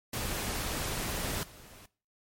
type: noise with level steps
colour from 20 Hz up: pink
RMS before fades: -34 / -52 dBFS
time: 0.13-1.86 s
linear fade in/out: 5 ms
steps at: 1.43 s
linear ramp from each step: 2 ms
effects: noise-tail reverb RT60 0.4 s tail -21 dB re dry + MP3 64 kbps